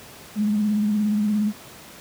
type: tone with vibrato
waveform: sine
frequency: 210 Hz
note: G#3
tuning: 19 cents sharp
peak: -18 dBFS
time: 0.35-1.53 s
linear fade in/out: 50 ms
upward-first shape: sine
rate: 17 Hz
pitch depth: 42 cents each way
effects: pink hiss -43 dBFS RMS until 2 s + high-pass 100 Hz 12 dB/octave